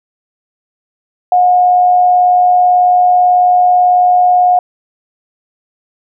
sine tone with amplitude modulation, 722 Hz, F#5, 43 cents flat, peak -4 dBFS, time 1.32-4.59 s, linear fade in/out 2 ms, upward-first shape sine, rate 98.2 Hz, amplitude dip 30%, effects none

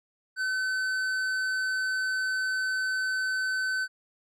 sine tone with tanh clipping, 1522 Hz, F#6, 48 cents sharp, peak -28 dBFS, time 0.36-3.88 s, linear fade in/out 50 ms, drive 11 dB, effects none

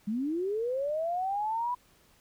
sine linear sweep, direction up, 199.1 to 995 Hz, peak -28 dBFS, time 0.07-1.75 s, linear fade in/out 10 ms, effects pink hiss -63 dBFS RMS until 2.2 s

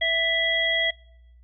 harmonic tone, 659.3 Hz, E5, in tune, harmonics 1 / 3 / 5, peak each -28 / -23 / -25 dBFS, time 0.01-0.91 s, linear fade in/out 10 ms, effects noise-tail reverb RT60 0.8 s tail -25 dB re dry + added 60 Hz sine -49 dBFS peak until 1.43 s

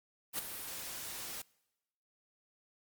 white noise with ADSR envelope, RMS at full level -33 dBFS, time 0.33-1.42 s, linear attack 56 ms, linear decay 5 ms, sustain -10 dB, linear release 4 ms, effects noise-tail reverb RT60 1.0 s tail -25 dB re dry + Opus 32 kbps

